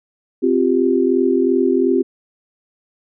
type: chord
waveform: sine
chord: C suspended fourth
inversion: none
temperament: equal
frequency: 261.6 / 349.2 / 392 Hz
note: C4 / F4 / G4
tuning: 0 / 0 / 0 cents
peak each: -17 dBFS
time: 0.42-2.03 s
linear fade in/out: 20 ms
effects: none